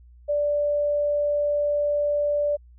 sine tone, 585 Hz, D5, 7 cents flat, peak -20 dBFS, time 0.28-2.57 s, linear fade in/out 20 ms, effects added 60 Hz sine -47 dBFS peak until 2.78 s

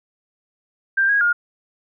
sine tone with pitch steps, 1582 / 1644 / 1421 Hz, G6 / G#6 / F6, +15 / -18 / +30 cents, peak -14 dBFS, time 0.97-1.33 s, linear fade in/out 10 ms, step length 120 ms, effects none

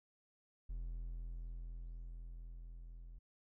triangle tone with level ramp, 42.05 Hz, E1, 35 cents sharp, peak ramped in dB -38 to -48 dBFS, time 0.69-3.19 s, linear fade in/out 10 ms, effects none

